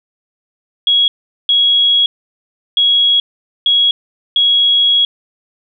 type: tone bursts at uneven times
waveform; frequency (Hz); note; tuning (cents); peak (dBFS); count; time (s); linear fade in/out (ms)
sine; 3322; G#7; 0; -8; 5; 0.87-1.08 / 1.49-2.06 / 2.77-3.2 / 3.66-3.91 / 4.36-5.05; 2
effects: none